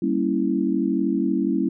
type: chord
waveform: sine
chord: G diminished seventh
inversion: none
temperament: equal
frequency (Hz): 196 / 233.1 / 277.2 / 329.6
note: G3 / Bb3 / Db4 / Fb4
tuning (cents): 0 / 0 / 0 / 0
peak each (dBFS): -25 / -26 / -24 / -24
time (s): 0.02-1.69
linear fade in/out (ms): 5
effects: none